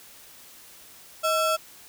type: ring-modulated tone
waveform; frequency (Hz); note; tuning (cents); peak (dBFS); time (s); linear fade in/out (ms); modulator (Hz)
square; 989; B5; +2; -19; 1.23-1.57; 20; 356
effects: white hiss -49 dBFS RMS until 1.88 s